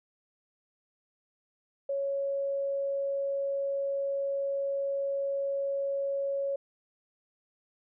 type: tone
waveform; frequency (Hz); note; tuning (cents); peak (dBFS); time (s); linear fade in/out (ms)
sine; 554.4; C#5; 0; -28; 1.89-6.56; 5
effects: none